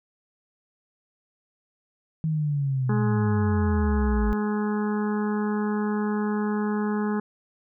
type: linear sweep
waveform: sine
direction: down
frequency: 160.6 to 51 Hz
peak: -22 dBFS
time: 2.24-4.33 s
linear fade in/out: 0 ms
type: harmonic tone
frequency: 210 Hz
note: G#3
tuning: 19 cents sharp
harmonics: 1 / 2 / 4 / 5 / 6 / 7 / 8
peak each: -24 / -30 / -36 / -38 / -40 / -41 / -42 dBFS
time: 2.89-7.2 s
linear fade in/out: 5 ms
effects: none